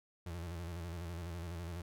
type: tone with vibrato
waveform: 35% pulse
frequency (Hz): 85.3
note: F2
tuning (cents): -40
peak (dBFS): -39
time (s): 0.26-1.82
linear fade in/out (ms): 5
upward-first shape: square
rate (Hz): 12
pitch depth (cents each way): 62
effects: none